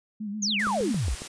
sine tone with vibrato, 207.7 Hz, G#3, in tune, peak -30 dBFS, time 0.2-0.96 s, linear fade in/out 10 ms, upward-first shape sine, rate 7.4 Hz, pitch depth 67 cents each way
sine exponential sweep, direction down, 6900 to 49.66 Hz, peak -24 dBFS, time 0.42-1.15 s, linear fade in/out 10 ms
white noise, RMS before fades -38 dBFS, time 0.59-1.28 s, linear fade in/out 10 ms
click train, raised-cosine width 2 ms, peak -24 dBFS, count 5, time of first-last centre 0.67-1.219 s, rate 7.28 Hz
effects resampled to 22050 Hz

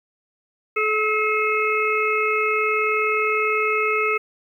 harmonic tone, 430.3 Hz, A4, 39 cents flat, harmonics 1 / 3 / 5 / 6, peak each -23 / -23 / -24 / -25 dBFS, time 0.76-4.18 s, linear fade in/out 10 ms, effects 9-bit

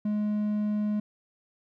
triangle tone, 210 Hz, G#3, 19 cents sharp, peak -23 dBFS, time 0.05-1 s, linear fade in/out 5 ms, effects none

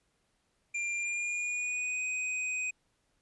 square tone with pitch glide, 2387 to 2503 Hz, D7 to D#7, +28 to +10 cents, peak -32 dBFS, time 0.74-2.71 s, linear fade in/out 10 ms, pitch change +82 cents, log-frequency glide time 0.96-2.04 s, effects pink hiss -75 dBFS RMS until 3.21 s + resampled to 24000 Hz

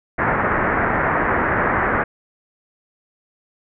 white low-pass noise, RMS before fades -19 dBFS, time 0.18-2.04 s, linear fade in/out 10 ms, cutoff 1900 Hz, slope 48 dB/octave, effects none

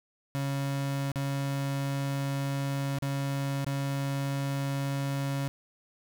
35% pulse tone with dropouts, 138.59 Hz, C#3, in tune, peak -27 dBFS, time 0.35-5.48 s, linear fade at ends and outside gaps 0 ms, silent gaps 1.117-1.158 / 2.986-3.023 / 3.646-3.665 s, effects none

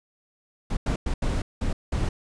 brown noise bursts at uneven times, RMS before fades -25 dBFS, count 6, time 0.7-0.77 / 0.86-0.96 / 1.06-1.14 / 1.22-1.42 / 1.61-1.73 / 1.92-2.09 s, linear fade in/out 5 ms, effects resampled to 22050 Hz

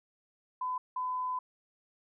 sine tone bursts at uneven times, 1009 Hz, B5, 37 cents sharp, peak -31 dBFS, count 2, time 0.61-0.78 / 0.96-1.39 s, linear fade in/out 5 ms, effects none

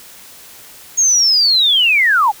sine linear sweep, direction down, 6645 to 769 Hz, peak -9 dBFS, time 0.97-2.32 s, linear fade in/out 20 ms, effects white hiss -39 dBFS RMS until 2.4 s

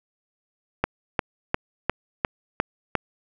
click train, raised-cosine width 0.5 ms, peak -5 dBFS, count 7, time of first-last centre 0.84-2.953 s, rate 2.84 Hz, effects none

